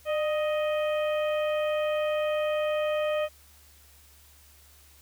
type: harmonic tone with a mistuned harmonic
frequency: 624 Hz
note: D#5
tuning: 5 cents sharp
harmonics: 1 / 2 / 3 / 4 / 5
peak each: -25 / -36 / -40 / -39 / -42 dBFS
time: 0.05-3.29 s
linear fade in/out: 50 ms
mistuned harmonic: 1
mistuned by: -53 cents
effects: added 72 Hz sine -57 dBFS peak until 5.01 s + white hiss -57 dBFS RMS until 5.01 s